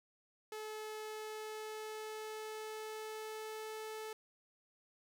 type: tone with pitch glide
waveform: sawtooth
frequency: 431.3 to 435.8 Hz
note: A4 to A4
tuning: -35 to -17 cents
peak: -39 dBFS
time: 0.52-4.13 s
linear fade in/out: 2 ms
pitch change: +18 cents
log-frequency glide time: 1.01-3.75 s
effects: none